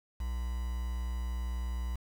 triangle tone with quantisation, 60.3 Hz, B1, 41 cents flat, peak -30 dBFS, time 0.2-1.96 s, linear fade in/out 5 ms, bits 8, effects none

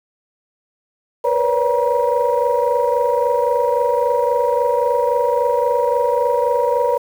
sine tone cluster, 478.3 / 502 / 568 / 953 Hz, A#4 / B4 / C#5 / A#5, +44 / +28 / +42 / +38 cents, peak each -19 dBFS, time 1.24-6.98 s, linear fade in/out 10 ms, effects tanh soft clip ceiling -6 dBFS + 7-bit

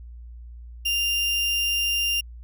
35% pulse tone, 2794 Hz, F7, in tune, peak -20 dBFS, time 0.85-2.21 s, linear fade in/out 10 ms, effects added 59 Hz sine -38 dBFS peak until 2.43 s

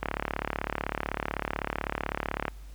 click train, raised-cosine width 0.5 ms, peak -13 dBFS, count 89, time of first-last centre 0.03-2.481 s, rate 35.9 Hz, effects added 50 Hz sine -42 dBFS peak until 2.74 s + pink hiss -58 dBFS RMS until 2.74 s

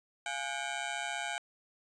15% pulse ring-modulated tone, 764 Hz, G5, 45 cents flat, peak -25 dBFS, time 0.26-1.38 s, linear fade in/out 0 ms, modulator 67.3 Hz, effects resampled to 22050 Hz

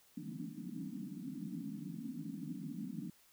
white band-pass noise, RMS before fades -44 dBFS, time 0.17-3.1 s, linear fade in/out 5 ms, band 150 to 300 Hz, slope 96 dB/octave, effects white hiss -67 dBFS RMS until 3.32 s

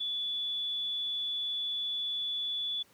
sine tone, 3443 Hz, A7, 38 cents flat, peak -31 dBFS, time 0-2.83 s, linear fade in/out 10 ms, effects pink hiss -63 dBFS RMS until 2.93 s + high-pass 100 Hz 12 dB/octave

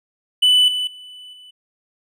triangle tone with level steps, 2989 Hz, F#7, 17 cents sharp, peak -9 / -18 / -35 / -39 dBFS, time 0.42-1.51 s, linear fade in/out 10 ms, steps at 0.68 / 0.87 / 1.33 s, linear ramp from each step 2 ms, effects none

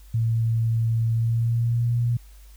sine tone with pitch glide, 113.9 to 119.22 Hz, A#2 to A#2, -40 to +39 cents, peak -19 dBFS, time 0.14-2.17 s, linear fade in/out 5 ms, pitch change +79 cents, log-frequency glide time 1.11-1.96 s, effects added 50 Hz sine -44 dBFS peak until 2.56 s + white hiss -57 dBFS RMS until 2.56 s

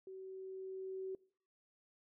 sine tone with level ramp, 379.5 Hz, F#4, 44 cents sharp, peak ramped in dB -47 to -39 dBFS, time 0.07-1.15 s, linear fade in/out 2 ms, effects noise-tail reverb RT60 0.5 s tail -23 dB re dry

